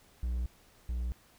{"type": "tone pair in turn", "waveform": "triangle", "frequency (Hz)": [60.9, 60.51], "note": ["B1", "B1"], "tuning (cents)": [-24, -35], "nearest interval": "unison", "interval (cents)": 11, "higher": "first", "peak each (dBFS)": [-28, -29], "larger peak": "first", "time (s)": [[0.23, 0.46], [0.89, 1.12]], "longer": "neither", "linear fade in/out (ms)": 0, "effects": ["pink hiss -62 dBFS RMS until 1.38 s"]}